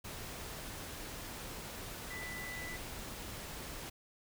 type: tone in noise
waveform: sine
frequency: 1989 Hz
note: B6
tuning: 12 cents sharp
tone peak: -43 dBFS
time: 2.1-2.77 s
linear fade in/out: 10 ms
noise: pink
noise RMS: -45 dBFS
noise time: 0.04-3.9 s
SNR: -1 dB
effects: none